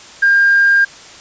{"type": "tone with hard clipping", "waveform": "triangle", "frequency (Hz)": 1605, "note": "G6", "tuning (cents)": 40, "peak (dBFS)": -8, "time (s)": [0.22, 0.85], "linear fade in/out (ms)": 10, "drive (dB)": 4, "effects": ["white hiss -37 dBFS RMS until 1.2 s", "resampled to 16000 Hz"]}